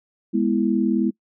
sine chord, E major, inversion first, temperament equal, 207.7 / 246.9 / 329.6 Hz, G#3 / B3 / E4, 0 / 0 / 0 cents, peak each -21 / -22 / -22 dBFS, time 0.33-1.11 s, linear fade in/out 20 ms, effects noise-tail reverb RT60 0.1 s tail -23 dB re dry

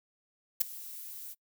violet noise with ADSR envelope, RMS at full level -22 dBFS, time 0.6-1.35 s, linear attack 14 ms, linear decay 7 ms, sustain -22 dB, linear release 33 ms, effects noise-tail reverb RT60 0.1 s tail -24 dB re dry

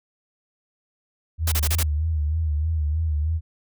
sine tone with vibrato, 77.7 Hz, D#2, 2 cents flat, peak -20 dBFS, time 1.38-3.41 s, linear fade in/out 50 ms, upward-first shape sine, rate 3.2 Hz, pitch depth 86 cents each way
white noise bursts, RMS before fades -25 dBFS, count 5, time 1.47-1.831 s, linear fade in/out 5 ms, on 49 ms, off 29 ms
effects none

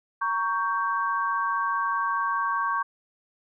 sine chord, G diminished, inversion first, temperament equal with one note detuned, 932.3 / 1117.1 / 1568 Hz, Bb5 / Db6 / G6, 0 / +13 / 0 cents, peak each -31 / -25 / -30 dBFS, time 0.21-2.83 s, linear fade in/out 10 ms, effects none

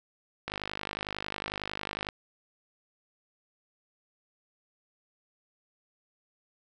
click train, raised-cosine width 0.3 ms, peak -17 dBFS, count 83, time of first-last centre 0.48-2.088 s, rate 51 Hz, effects none

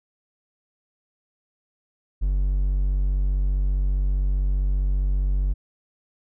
triangle tone, 47.6 Hz, F#1, 50 cents sharp, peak -17 dBFS, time 2.21-5.54 s, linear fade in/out 20 ms, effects none

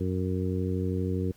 harmonic tone, 92.5 Hz, F#2, in tune, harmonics 1 / 2 / 3 / 4 / 5, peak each -29 / -32 / -34 / -35 / -36 dBFS, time 0-1.32 s, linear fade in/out 10 ms, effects pink hiss -60 dBFS RMS until 1.36 s

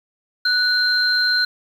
sine tone pair together, 1480 / 4146 Hz, F#6 / C8, 0 / -17 cents, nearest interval octave + tritone, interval 1783 cents, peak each -18 / -18 dBFS, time 0.45-1.45 s, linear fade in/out 5 ms, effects 7-bit

